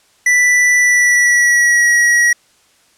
square tone with pitch glide, 1975.5 to 1911.5 Hz, B6 to A#6, 0 to +43 cents, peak -9 dBFS, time 0.26-2.33 s, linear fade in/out 5 ms, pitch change -57 cents, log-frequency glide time 0.78-1.87 s, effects white hiss -53 dBFS RMS until 2.97 s + low-pass 9000 Hz 12 dB/octave

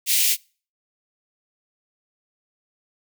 white high-pass noise, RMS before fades -19 dBFS, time 0.06-0.37 s, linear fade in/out 50 ms, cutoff 2100 Hz, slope 48 dB/octave, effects noise-tail reverb RT60 0.4 s tail -26 dB re dry

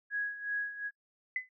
sine tone with tremolo, 1661.2 Hz, G#6, in tune, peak -30 dBFS, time 0.1-0.91 s, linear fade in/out 50 ms, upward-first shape sine, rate 2.7 Hz, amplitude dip 75%
sine tone with exponential decay, 2025 Hz, B6, 43 cents sharp, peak -27 dBFS, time 1.36-1.49 s, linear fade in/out 2 ms, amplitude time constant 27 ms
effects noise-tail reverb RT60 0.1 s tail -26 dB re dry

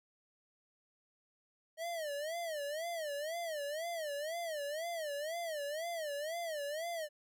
square tone with vibrato, 626 Hz, D#5, 10 cents sharp, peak -38 dBFS, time 1.77-7.09 s, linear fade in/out 50 ms, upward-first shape sine, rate 2 Hz, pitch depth 170 cents each way, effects none

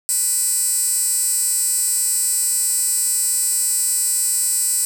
15% pulse tone with high-pass filter, 493.9 Hz, B4, in tune, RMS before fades -19 dBFS, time 0.09-4.85 s, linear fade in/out 0 ms, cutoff 8400 Hz, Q 3.6, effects 7-bit

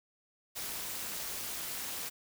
white noise with amplitude modulation, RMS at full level -36 dBFS, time 0.55-2.1 s, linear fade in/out 20 ms, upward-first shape sine, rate 255 Hz, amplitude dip 70%, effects none

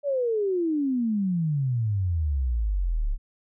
sine exponential sweep, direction down, 587.3 to 32.7 Hz, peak -22 dBFS, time 0.03-3.18 s, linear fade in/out 50 ms, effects none

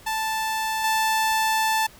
sawtooth tone with level steps, 880 Hz, A5, in tune, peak -20 / -16 dBFS, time 0.06-1.87 s, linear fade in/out 10 ms, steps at 0.84 s, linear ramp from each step 2 ms, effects pink hiss -49 dBFS RMS until 1.99 s

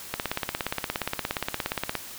click train, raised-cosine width 0.3 ms, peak -10 dBFS, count 32, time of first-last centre 0.14-1.953 s, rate 17.1 Hz, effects white hiss -41 dBFS RMS until 2.18 s

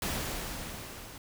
pink noise with level ramp, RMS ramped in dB -32 to -47 dBFS, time 0.02-1.18 s, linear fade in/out 2 ms, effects none

